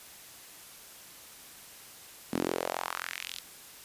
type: tone with high-pass filter sweep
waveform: sawtooth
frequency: 43.65 Hz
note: F1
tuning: in tune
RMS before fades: -35 dBFS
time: 2.32-3.41 s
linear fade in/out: 20 ms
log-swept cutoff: 230 to 4100 Hz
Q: 2.4
effects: white hiss -50 dBFS RMS until 3.84 s + resampled to 32000 Hz